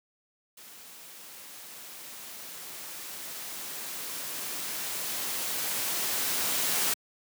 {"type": "noise with level ramp", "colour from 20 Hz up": "white", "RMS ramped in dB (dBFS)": [-49, -27], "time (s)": [0.57, 6.94], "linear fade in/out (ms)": 5, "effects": ["high-pass 150 Hz 12 dB/octave"]}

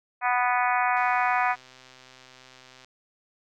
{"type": "harmonic tone", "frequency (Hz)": 246.9, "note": "B3", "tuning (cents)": 0, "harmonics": [3, 4, 5, 6, 7, 8, 9, 10], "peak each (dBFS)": [-25, -27, -29, -31, -32, -33, -34, -35], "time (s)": [0.21, 1.56], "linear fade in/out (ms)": 50}
{"type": "click train", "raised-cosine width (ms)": 0.2, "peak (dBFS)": -32, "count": 243, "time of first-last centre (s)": [0.97, 2.846], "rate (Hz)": 129}
{"effects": []}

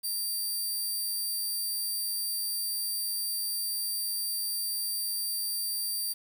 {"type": "tone", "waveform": "10% pulse", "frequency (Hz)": 4699, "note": "D8", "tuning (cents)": 0, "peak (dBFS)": -23, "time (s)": [0.03, 6.14], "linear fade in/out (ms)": 20, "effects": ["9-bit"]}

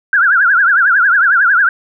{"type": "tone with vibrato", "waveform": "sine", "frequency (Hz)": 1505, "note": "F#6", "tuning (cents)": 29, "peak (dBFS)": -7, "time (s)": [0.13, 1.69], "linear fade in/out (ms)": 2, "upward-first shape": "triangle", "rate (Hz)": 11, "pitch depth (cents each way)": 210, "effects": []}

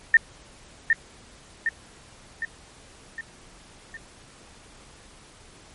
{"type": "tone with echo", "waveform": "sine", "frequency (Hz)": 1814, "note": "A#6", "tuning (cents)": -48, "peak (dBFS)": -10, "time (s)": [0.14, 0.17], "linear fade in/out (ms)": 2, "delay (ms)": 760, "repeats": 5, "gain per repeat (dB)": -5, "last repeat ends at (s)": 3.97, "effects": ["pink hiss -50 dBFS RMS until 5.74 s", "MP3 48 kbps"]}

